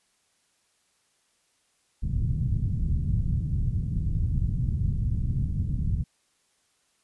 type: low-pass noise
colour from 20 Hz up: white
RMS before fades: -26 dBFS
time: 2.02-6.04 s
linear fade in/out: 10 ms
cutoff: 140 Hz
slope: 24 dB/octave
effects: white hiss -69 dBFS RMS until 7.03 s + resampled to 24000 Hz